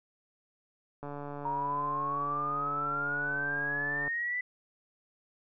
click train, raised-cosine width 1 ms, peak -27 dBFS, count 440, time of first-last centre 1.03-4.079 s, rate 144 Hz
sine exponential sweep, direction up, 932.3 to 2000 Hz, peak -30 dBFS, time 1.45-4.41 s, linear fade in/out 5 ms
effects none

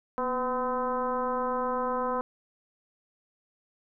sine tone with frequency modulation, 760 Hz, F#5, 46 cents sharp, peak -26 dBFS, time 0.18-2.21 s, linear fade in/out 0 ms, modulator 258 Hz, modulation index 1.9, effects none

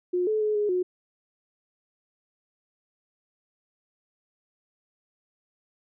sine tone with pitch steps, 358.7 / 431.8 / 425.5 / 416.4 / 363.2 Hz, F4 / A4 / G#4 / G#4 / F#4, +46 / -33 / +42 / +5 / -32 cents, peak -22 dBFS, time 0.13-0.83 s, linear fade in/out 10 ms, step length 140 ms, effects none

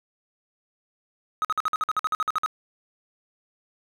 triangle tone bursts, 1267 Hz, D#6, 31 cents sharp, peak -19 dBFS, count 14, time 1.42-2.461 s, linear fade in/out 0 ms, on 27 ms, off 51 ms, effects none

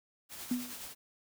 white noise with tremolo, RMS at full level -43 dBFS, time 0.29-0.95 s, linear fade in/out 50 ms, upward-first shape sine, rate 9.6 Hz, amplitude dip 40%
sine tone with exponential decay, 246.9 Hz, B3, in tune, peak -26 dBFS, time 0.51-0.81 s, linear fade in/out 5 ms, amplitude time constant 64 ms
effects none

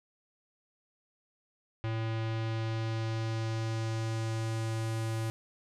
square tone with low-pass filter sweep, 112.2 Hz, A2, 34 cents sharp, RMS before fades -33 dBFS, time 1.84-5.3 s, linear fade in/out 0 ms, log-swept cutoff 3000 to 11000 Hz, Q 1.2, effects none

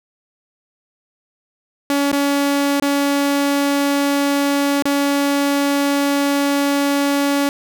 sawtooth tone with dropouts, 282.6 Hz, C#4, 34 cents sharp, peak -11 dBFS, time 1.9-7.49 s, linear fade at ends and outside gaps 1 ms, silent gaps 2.117-2.128 / 2.799-2.822 / 4.824-4.854 s, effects none

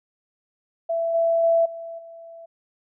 sine tone with level steps, 666 Hz, E5, 18 cents sharp, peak -21 / -17 / -15 / -32 / -39 dBFS, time 0.89-2.46 s, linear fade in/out 10 ms, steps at 1.14 / 1.43 / 1.65 / 1.98 s, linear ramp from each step 10 ms, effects none

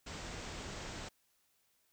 pink low-pass noise, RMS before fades -45 dBFS, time 0.06-1.09 s, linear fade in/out 10 ms, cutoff 8100 Hz, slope 96 dB/octave, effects white hiss -75 dBFS RMS until 1.92 s

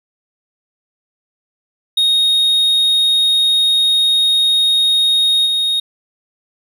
triangle tone with level steps, 3729 Hz, A#7, in tune, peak -9 / -12 dBFS, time 1.97-5.8 s, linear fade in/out 5 ms, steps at 5.45 s, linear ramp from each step 20 ms, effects none

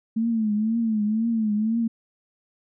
sine tone with vibrato, 220 Hz, A3, in tune, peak -20 dBFS, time 0.16-1.88 s, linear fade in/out 10 ms, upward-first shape triangle, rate 2 Hz, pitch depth 110 cents each way, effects none

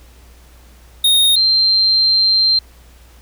square / sine tone pair in turn, 3711 / 4151 Hz, A#7 / C8, -9 / -15 cents, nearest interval major second, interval 194 cents, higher second, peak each -10 dBFS, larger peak neither, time 1.04-1.36 / 1.36-2.59 s, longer second, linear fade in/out 5 ms, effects added 60 Hz sine -42 dBFS peak until 3.21 s + pink hiss -49 dBFS RMS until 3.21 s

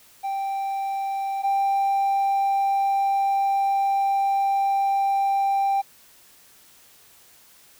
triangle tone pair in turn, 784 / 788.4 Hz, G5 / G5, 0 / +10 cents, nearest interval unison, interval 10 cents, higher second, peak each -22 / -16 dBFS, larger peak second, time 0.23-1.43 / 1.43-5.82 s, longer second, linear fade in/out 20 ms, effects tanh soft clip ceiling -14 dBFS + white hiss -53 dBFS RMS until 7.79 s

